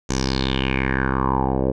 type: tone with low-pass filter sweep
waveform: 10% pulse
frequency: 65.9 Hz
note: C2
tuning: 13 cents sharp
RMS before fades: -21 dBFS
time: 0.09-1.72 s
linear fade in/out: 10 ms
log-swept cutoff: 6700 to 530 Hz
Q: 5.3
effects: none